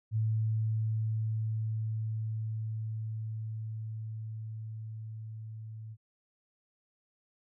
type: tone with level ramp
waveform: sine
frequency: 110 Hz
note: A2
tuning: in tune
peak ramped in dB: -26 to -41 dBFS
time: 0.11-5.97 s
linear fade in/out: 50 ms
effects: none